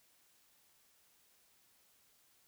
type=silence; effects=white hiss -70 dBFS RMS until 2.47 s